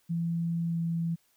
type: tone with pitch glide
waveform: sine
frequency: 168.1 to 166.94 Hz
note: E3 to E3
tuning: +34 to +22 cents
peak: -27 dBFS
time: 0.09-1.16 s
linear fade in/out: 20 ms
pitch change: -12 cents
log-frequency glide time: 0.67-0.78 s
effects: white hiss -69 dBFS RMS until 1.36 s